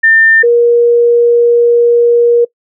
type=tone pair in turn; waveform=sine; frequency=1800 / 474.3 Hz; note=A6 / A#4; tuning=+39 / +30 cents; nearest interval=octave + major seventh; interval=2309 cents; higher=first; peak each=-4 dBFS; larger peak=neither; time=0.03-0.43 / 0.43-2.45 s; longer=second; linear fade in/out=10 ms; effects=noise-tail reverb RT60 0.1 s tail -22 dB re dry